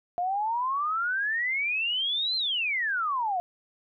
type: exponential two-way sweep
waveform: sine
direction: up then down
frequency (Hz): 693 to 4186 to 693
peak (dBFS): -25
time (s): 0.18-3.4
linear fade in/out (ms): 0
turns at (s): 2.36
effects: none